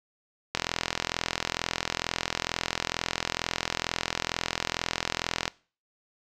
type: click train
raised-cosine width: 0.2 ms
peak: -8 dBFS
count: 209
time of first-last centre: 0.55-5.479 s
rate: 42.2 Hz
effects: noise-tail reverb RT60 0.4 s tail -22 dB re dry